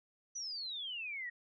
sine exponential sweep, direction down, 6030 to 1864.7 Hz, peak -39 dBFS, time 0.35-1.3 s, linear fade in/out 10 ms, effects none

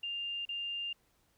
sine tone with dropouts, 2800 Hz, F7, 4 cents sharp, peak -35 dBFS, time 0.03-0.93 s, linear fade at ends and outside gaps 5 ms, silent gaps 0.453-0.489 s, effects pink hiss -72 dBFS RMS until 1.37 s

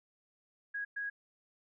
sine tone bursts at uneven times, 1652 Hz, G#6, 10 cents flat, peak -35 dBFS, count 2, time 0.74-0.85 / 0.96-1.1 s, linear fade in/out 10 ms, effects none

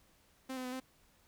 sawtooth tone with pitch steps, 261.8 / 255.5 / 251.9 / 259.7 Hz, C4 / C4 / B3 / C4, +1 / -41 / +34 / -13 cents, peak -35 dBFS, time 0.49-0.802 s, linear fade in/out 10 ms, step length 78 ms, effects pink hiss -68 dBFS RMS until 1.27 s

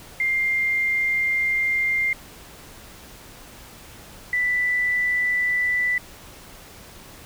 sine tone pair in turn, 2100 / 1980.9 Hz, C7 / B6, +6 / +5 cents, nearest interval minor second, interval 101 cents, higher first, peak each -19 dBFS, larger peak neither, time 0.2-2.13 / 4.33-5.98 s, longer first, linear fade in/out 2 ms, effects pink hiss -44 dBFS RMS until 7.25 s

